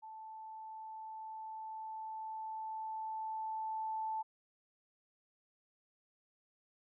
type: tone with level ramp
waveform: sine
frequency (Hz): 878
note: A5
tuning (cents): -4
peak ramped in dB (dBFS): -47 to -35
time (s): 0.02-4.23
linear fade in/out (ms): 20
effects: none